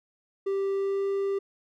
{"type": "tone with pitch glide", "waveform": "triangle", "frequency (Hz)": [392, 394.5], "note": ["G4", "G4"], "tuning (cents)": [0, 11], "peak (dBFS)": -23, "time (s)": [0.46, 1.39], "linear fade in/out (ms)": 10, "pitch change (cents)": 11, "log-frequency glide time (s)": [0.73, 1.06], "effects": []}